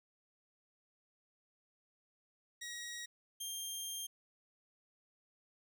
15% pulse tone pair in turn, 1899 / 3194 Hz, A#6 / G7, +32 / +32 cents, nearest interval major sixth, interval 900 cents, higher second, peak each -37 / -33 dBFS, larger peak second, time 2.61-3.06 / 3.4-4.07 s, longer second, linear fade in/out 10 ms, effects none

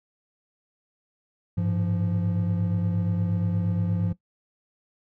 triangle tone cluster, 100.7 / 109.2 / 172.6 Hz, G2 / A2 / F3, +47 / -13 / -20 cents, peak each -23 / -32 / -23 dBFS, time 1.57-4.13 s, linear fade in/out 10 ms, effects noise-tail reverb RT60 0.1 s tail -17 dB re dry + tanh soft clip ceiling -13 dBFS

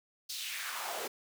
pink noise with high-pass filter sweep, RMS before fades -39 dBFS, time 0.29-1.08 s, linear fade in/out 10 ms, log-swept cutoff 4700 to 430 Hz, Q 2.3, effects none

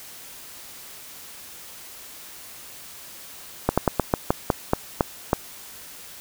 slowing click train, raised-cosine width 1 ms, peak -3 dBFS, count 10, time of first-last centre 3.69-5.331 s, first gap 86 ms, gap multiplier 1.18, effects white hiss -42 dBFS RMS until 6.2 s

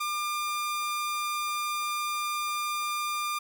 sawtooth tone, 1199 Hz, D6, 36 cents sharp, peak -25 dBFS, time 0-3.39 s, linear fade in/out 10 ms, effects none

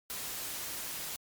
white noise, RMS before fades -39 dBFS, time 0.1-1.16 s, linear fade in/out 0 ms, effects MP3 96 kbps

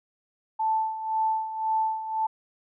sine tone with tremolo, 880 Hz, A5, in tune, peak -21 dBFS, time 0.59-2.27 s, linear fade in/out 10 ms, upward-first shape sine, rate 1.9 Hz, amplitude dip 70%, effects none

